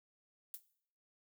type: noise with exponential decay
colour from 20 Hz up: violet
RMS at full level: -40 dBFS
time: 0.54-0.62 s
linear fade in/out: 1 ms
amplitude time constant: 16 ms
effects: noise-tail reverb RT60 0.6 s tail -17 dB re dry